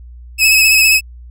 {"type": "tone with vibrato", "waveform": "sawtooth", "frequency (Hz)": 2576, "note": "E7", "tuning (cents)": -41, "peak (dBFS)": -4, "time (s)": [0.38, 1.01], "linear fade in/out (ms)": 50, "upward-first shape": "sine", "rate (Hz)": 15, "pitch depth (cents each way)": 32, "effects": ["added 60 Hz sine -32 dBFS peak until 1.3 s"]}